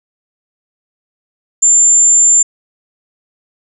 sine tone, 7240 Hz, A8, 48 cents sharp, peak -5 dBFS, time 1.62-2.43 s, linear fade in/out 10 ms, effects none

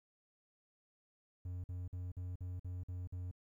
triangle tone bursts, 90 Hz, F#2, 47 cents flat, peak -38 dBFS, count 8, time 1.45-3.313 s, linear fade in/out 5 ms, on 190 ms, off 49 ms, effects 13-bit

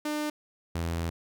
sawtooth tone pair in turn, 300 / 83.72 Hz, D4 / E2, +37 / +27 cents, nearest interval octave + minor seventh, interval 2210 cents, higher first, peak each -25 dBFS, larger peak neither, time 0.05-0.3 / 0.75-1.1 s, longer second, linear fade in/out 5 ms, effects none

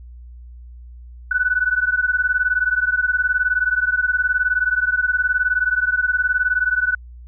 sine beating tone pair, 1480 / 1499 Hz, F#6 / F#6, 0 / +22 cents, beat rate 19 Hz, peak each -19 dBFS, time 1.31-6.95 s, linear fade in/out 5 ms, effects added 60 Hz sine -36 dBFS peak until 7.27 s

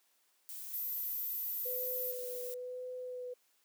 violet noise, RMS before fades -45 dBFS, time 0.49-2.54 s, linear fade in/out 0 ms
sine tone, 14110 Hz, A9, 4 cents sharp, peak -36 dBFS, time 0.73-2.12 s, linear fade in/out 10 ms
sine tone with vibrato, 499.6 Hz, B4, 20 cents sharp, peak -39 dBFS, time 1.65-3.34 s, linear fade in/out 10 ms, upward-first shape sine, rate 0.99 Hz, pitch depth 16 cents each way
effects white hiss -73 dBFS RMS until 3.64 s + high-pass 300 Hz 12 dB/octave

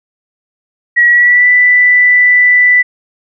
sine tone with pitch glide, 1917 to 1981.2 Hz, A#6 to B6, +48 to +5 cents, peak -4 dBFS, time 0.96-2.83 s, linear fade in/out 20 ms, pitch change +57 cents, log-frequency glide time 1.08-1.49 s, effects none

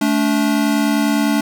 square tone pair together, 218.1 / 288 Hz, A3 / D4, -15 / -34 cents, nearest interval perfect fourth, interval 481 cents, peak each -18 / -17 dBFS, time 0.01-1.41 s, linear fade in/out 5 ms, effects none

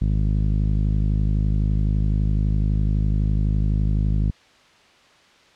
sawtooth tone with low-pass filter, 51.91 Hz, G#1, in tune, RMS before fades -20 dBFS, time 0.01-4.31 s, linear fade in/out 10 ms, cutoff 180 Hz, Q 1.4, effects white hiss -53 dBFS RMS until 5.55 s + low-pass 4000 Hz 12 dB/octave

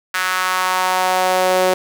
sawtooth tone with high-pass filter sweep, 184.8 Hz, F#3, 2 cents flat, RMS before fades -17 dBFS, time 0.14-1.74 s, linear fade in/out 5 ms, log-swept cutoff 1500 to 480 Hz, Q 2.4, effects none

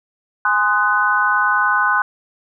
sine chord, Ab dominant seventh, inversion none, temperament just, 830.6 / 1038.3 / 1245.9 / 1495.1 Hz, Ab5 / C6 / Eb6 / Gb6, 0 / -14 / +2 / +18 cents, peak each -22 / -19 / -21 / -16 dBFS, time 0.45-2.02 s, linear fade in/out 2 ms, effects none

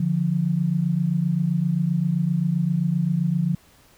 sine tone pair together, 146.96 / 174.61 Hz, D3 / F3, +2 / 0 cents, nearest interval minor third, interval 298 cents, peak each -23 / -21 dBFS, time 0-3.55 s, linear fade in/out 5 ms, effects pink hiss -55 dBFS RMS until 3.97 s

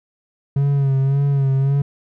triangle tone with vibrato, 137.9 Hz, C#3, 9 cents flat, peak -12 dBFS, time 0.56-1.82 s, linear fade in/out 5 ms, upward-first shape sine, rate 1.8 Hz, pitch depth 46 cents each way, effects none

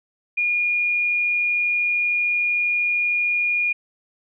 sine tone, 2431 Hz, D#7, 41 cents flat, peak -18 dBFS, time 0.37-3.73 s, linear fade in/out 10 ms, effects none

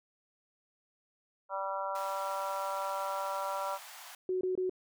harmonic tone, 194.3 Hz, G3, 15 cents flat, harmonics 3 / 4 / 5 / 6 / 7, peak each -38 / -41 / -37 / -43 / -40 dBFS, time 1.49-3.79 s, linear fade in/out 50 ms
pink high-pass noise, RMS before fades -49 dBFS, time 1.95-4.15 s, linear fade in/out 2 ms, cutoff 680 Hz, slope 48 dB/octave
sine tone bursts, 370 Hz, F#4, in tune, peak -29 dBFS, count 3, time 4.29-4.696 s, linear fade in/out 2 ms, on 120 ms, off 23 ms
effects none

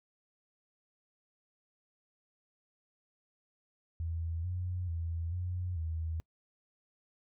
sine tone with pitch steps, 82.7 / 90 / 83.3 / 89.8 / 81 Hz, E2 / F#2 / E2 / F2 / E2, +6 / -47 / +19 / +49 / -30 cents, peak -33 dBFS, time 4-6.2 s, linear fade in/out 0 ms, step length 440 ms, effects noise-tail reverb RT60 0.1 s tail -26 dB re dry

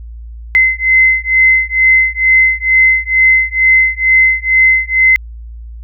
sine beating tone pair, 2056 / 2058.2 Hz, C7 / C7, -31 / -29 cents, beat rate 2.2 Hz, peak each -10 dBFS, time 0.55-5.16 s, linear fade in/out 0 ms, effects added 57 Hz sine -26 dBFS peak until 5.83 s

